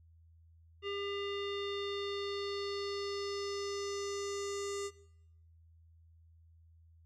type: tone with low-pass filter sweep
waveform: square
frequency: 401.1 Hz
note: G4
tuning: 40 cents sharp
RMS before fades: -39 dBFS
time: 0.82-4.91 s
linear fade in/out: 50 ms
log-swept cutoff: 2900 to 7400 Hz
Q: 3.8
effects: noise-tail reverb RT60 0.8 s tail -18 dB re dry + added 82 Hz sine -59 dBFS peak until 7.05 s